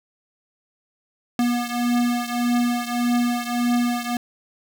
square beating tone pair, 240.8 / 242.5 Hz, B3 / B3, -44 / -31 cents, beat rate 1.7 Hz, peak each -22 / -25 dBFS, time 1.39-4.17 s, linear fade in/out 2 ms, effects none

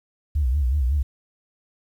sine tone with vibrato, 67.5 Hz, C#2, 45 cents flat, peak -17 dBFS, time 0.35-1.03 s, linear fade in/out 10 ms, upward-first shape sine, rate 5.4 Hz, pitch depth 190 cents each way, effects tanh soft clip ceiling -13 dBFS + 9-bit

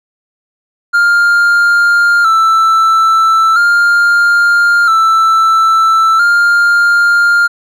triangle tone with vibrato, 1364 Hz, F6, 41 cents flat, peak -4 dBFS, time 0.93-7.48 s, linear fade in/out 20 ms, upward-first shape square, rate 0.38 Hz, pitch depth 49 cents each way, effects none

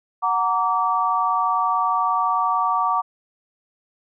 sine chord, Gb augmented, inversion none, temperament just, 740 / 925 / 1156.2 Hz, Gb5 / Bb5 / D6, 0 / -14 / -27 cents, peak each -24 / -23 / -20 dBFS, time 0.22-3.02 s, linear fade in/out 20 ms, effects none

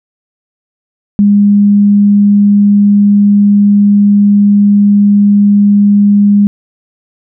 sine tone, 203.7 Hz, G#3, 33 cents flat, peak -3 dBFS, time 1.19-6.47 s, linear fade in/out 0 ms, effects none

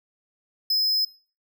square tone, 5100 Hz, D#8, 42 cents sharp, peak -20 dBFS, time 0.7-1.05 s, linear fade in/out 5 ms, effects noise-tail reverb RT60 0.4 s tail -22 dB re dry

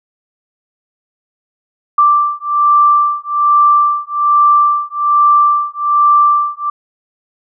sine beating tone pair, 1174.7 / 1175.9 Hz, D6 / D6, 0 / +2 cents, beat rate 1.2 Hz, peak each -11 dBFS, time 1.98-6.7 s, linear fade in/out 5 ms, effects none

